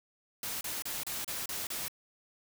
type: noise bursts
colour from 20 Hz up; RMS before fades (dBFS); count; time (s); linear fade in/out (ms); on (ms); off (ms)
white; -37; 7; 0.43-1.882; 2; 180; 32
effects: none